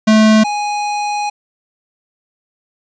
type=tone pair in turn; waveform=square; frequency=217.2 / 829.3 Hz; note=A3 / G#5; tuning=-22 / -3 cents; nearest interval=octave + major seventh; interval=2319 cents; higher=second; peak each=-7 / -17 dBFS; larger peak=first; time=0.07-0.44 / 0.44-1.3 s; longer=second; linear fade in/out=10 ms; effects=resampled to 16000 Hz + 8-bit